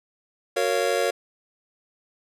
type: chord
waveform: square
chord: Gb major seventh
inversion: none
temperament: just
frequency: 370 / 462.5 / 555 / 693.7 Hz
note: Gb4 / Bb4 / Db5 / F5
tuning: 0 / -14 / +2 / -12 cents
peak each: -30 / -26 / -26 / -29 dBFS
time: 0.56-1.11 s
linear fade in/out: 10 ms
effects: low-pass 12000 Hz 12 dB/octave